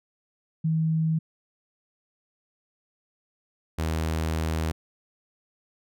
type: tone pair in turn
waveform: sine / sawtooth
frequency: 160 / 80 Hz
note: D#3 / D#2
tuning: +49 / +49 cents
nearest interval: octave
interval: 1200 cents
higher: first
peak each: -21 dBFS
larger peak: neither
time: 0.64-1.19 / 3.78-4.72 s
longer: second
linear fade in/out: 10 ms
effects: none